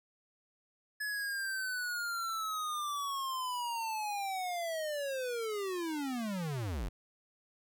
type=linear sweep; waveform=square; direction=down; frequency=1709 to 37.95 Hz; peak=-35 dBFS; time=1-6.89 s; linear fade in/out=10 ms; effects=none